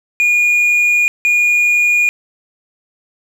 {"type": "tone pair in turn", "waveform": "triangle", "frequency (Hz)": [2437, 2437], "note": ["D#7", "D#7"], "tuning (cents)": [-37, -37], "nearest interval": "unison", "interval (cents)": 0, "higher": "neither", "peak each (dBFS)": -8, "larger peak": "neither", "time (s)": [[0.2, 1.08], [1.25, 2.09]], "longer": "first", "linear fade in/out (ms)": 0, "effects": []}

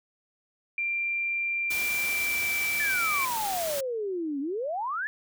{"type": "tone with pitch glide", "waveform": "sine", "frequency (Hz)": [2372, 2326], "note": ["D7", "D7"], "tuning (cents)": [17, -17], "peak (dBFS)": -26, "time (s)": [0.78, 3.25], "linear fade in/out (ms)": 2, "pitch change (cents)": -34, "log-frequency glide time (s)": [1.62, 2.54]}
{"type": "noise", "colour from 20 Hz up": "white", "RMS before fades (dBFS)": -34, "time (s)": [1.7, 3.81], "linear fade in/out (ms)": 10}
{"type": "exponential two-way sweep", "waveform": "sine", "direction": "down then up", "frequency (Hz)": [1774, 269.3, 1774], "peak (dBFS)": -28, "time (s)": [2.8, 5.07], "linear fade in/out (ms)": 0, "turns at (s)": 4.4}
{"effects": []}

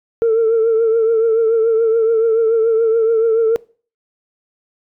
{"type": "tone with vibrato", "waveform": "sine", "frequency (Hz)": 451.4, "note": "A4", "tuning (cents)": 44, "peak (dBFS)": -9, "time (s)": [0.22, 3.56], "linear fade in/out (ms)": 0, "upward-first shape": "triangle", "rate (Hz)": 7, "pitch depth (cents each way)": 55, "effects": ["noise-tail reverb RT60 0.4 s tail -23 dB re dry", "tanh soft clip ceiling -8 dBFS"]}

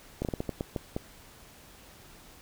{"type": "slowing click train", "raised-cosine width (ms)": 2, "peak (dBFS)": -17, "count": 9, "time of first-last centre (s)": [0.22, 0.965], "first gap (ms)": 29, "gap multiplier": 1.32, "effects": ["pink hiss -53 dBFS RMS until 2.41 s"]}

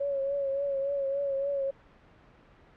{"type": "tone with vibrato", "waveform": "sine", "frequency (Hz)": 554.4, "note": "C#5", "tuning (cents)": 0, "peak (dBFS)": -27, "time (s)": [0, 1.71], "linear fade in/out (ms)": 10, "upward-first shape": "triangle", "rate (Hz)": 3.5, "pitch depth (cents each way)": 47, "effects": ["pink hiss -57 dBFS RMS until 2.76 s", "low-pass 2000 Hz 12 dB/octave"]}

